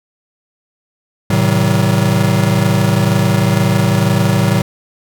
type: chord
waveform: square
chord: A diminished seventh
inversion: none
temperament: just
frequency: 110 / 132 / 158.4 / 190.08 Hz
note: A2 / C3 / Eb3 / Gb3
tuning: 0 / +16 / +31 / +47 cents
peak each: -16 / -18 / -18 / -16 dBFS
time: 1.3-4.62 s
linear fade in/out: 5 ms
effects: none